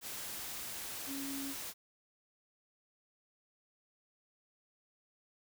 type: tone in noise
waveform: sine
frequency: 275.3 Hz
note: C#4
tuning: 12 cents flat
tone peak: -40 dBFS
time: 1.06-1.55 s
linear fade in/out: 50 ms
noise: white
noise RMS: -43 dBFS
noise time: 0.01-1.74 s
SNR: 0 dB
effects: none